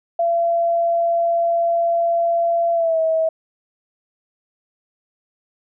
sine tone with pitch glide, 679 to 645 Hz, F5 to E5, -49 to -38 cents, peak -15 dBFS, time 0.19-3.29 s, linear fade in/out 5 ms, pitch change -89 cents, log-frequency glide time 2.73-2.99 s, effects none

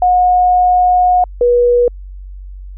sine tone pair in turn, 724 / 484.5 Hz, F#5 / B4, -38 / -33 cents, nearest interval perfect fifth, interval 695 cents, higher first, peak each -7 dBFS, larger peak neither, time 0.02-1.24 / 1.41-1.88 s, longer first, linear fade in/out 2 ms, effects added 47 Hz sine -27 dBFS peak until 2.77 s

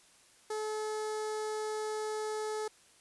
sawtooth tone with notch filter, 430 Hz, A4, 40 cents flat, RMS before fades -36 dBFS, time 0.5-2.68 s, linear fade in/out 5 ms, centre 2700 Hz, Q 1, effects white hiss -62 dBFS RMS until 3 s + resampled to 24000 Hz

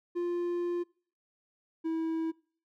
triangle tone pair in turn, 349.2 / 324.6 Hz, F4 / E4, 0 / -27 cents, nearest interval minor second, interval 127 cents, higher first, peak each -27 dBFS, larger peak neither, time 0.15-0.84 / 1.84-2.32 s, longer first, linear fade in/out 20 ms, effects noise-tail reverb RT60 0.5 s tail -25 dB re dry

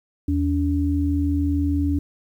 sine tone pair together, 80.88 / 285.5 Hz, E2 / D4, -32 / -49 cents, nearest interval octave + minor seventh, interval 2183 cents, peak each -21 dBFS, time 0.28-1.99 s, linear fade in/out 5 ms, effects 9-bit

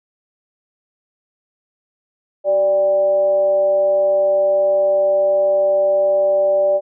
sine tone with frequency modulation, 587.3 Hz, D5, in tune, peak -12 dBFS, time 2.44-6.81 s, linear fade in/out 50 ms, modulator 208 Hz, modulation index 0.31, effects none

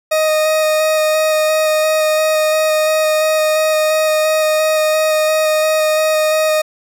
40% pulse tone with vibrato, 622.3 Hz, D#5, in tune, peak -11 dBFS, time 0.11-6.62 s, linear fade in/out 10 ms, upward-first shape square, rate 2.9 Hz, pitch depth 9 cents each way, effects none

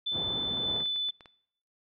sine tone with pitch glide, 3520 to 3498 Hz, A7 to A7, 0 to -11 cents, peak -28 dBFS, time 0.06-1.11 s, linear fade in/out 10 ms, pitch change -11 cents, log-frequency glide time 0.56-0.92 s
pink band-pass noise, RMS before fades -40 dBFS, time 0.11-0.85 s, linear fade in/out 50 ms, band 100 to 860 Hz, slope 12 dB/octave
clicks, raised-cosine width 0.3 ms, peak -33 dBFS, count 7, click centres 0.763 / 0.805 / 0.858 / 0.961 / 1.088 / 1.208 / 1.258 s
effects noise-tail reverb RT60 0.7 s tail -21 dB re dry

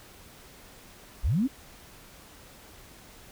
sine linear sweep, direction up, 34.65 to 287.7 Hz, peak -22 dBFS, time 1.23-1.48 s, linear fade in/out 20 ms, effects pink hiss -51 dBFS RMS until 3.31 s

